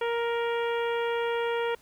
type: harmonic tone with a mistuned harmonic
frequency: 468.1 Hz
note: A#4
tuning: 7 cents sharp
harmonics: 1 / 2 / 3 / 4 / 5 / 6 / 7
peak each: -27 / -33 / -37 / -39 / -41 / -43 / -44 dBFS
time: 0.01-1.75 s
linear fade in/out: 5 ms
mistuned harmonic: 7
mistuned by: +18 cents
effects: pink hiss -59 dBFS RMS until 1.81 s